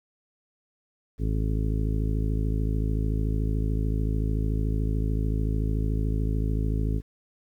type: harmonic tone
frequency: 53.6 Hz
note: A1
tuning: 45 cents flat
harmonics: 1 / 2 / 3 / 4 / 5 / 6 / 7 / 8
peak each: -25 / -29 / -33 / -38 / -35 / -42 / -43 / -40 dBFS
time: 1.18-7.02 s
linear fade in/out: 50 ms
effects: 10-bit